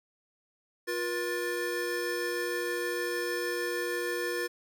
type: tone cluster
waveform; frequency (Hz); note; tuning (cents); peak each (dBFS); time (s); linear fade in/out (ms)
square; 353.1 / 479.8 / 1759; F4 / A#4 / A6; +19 / +50 / -1; -35 / -35 / -36; 0.87-4.48; 20
effects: 11-bit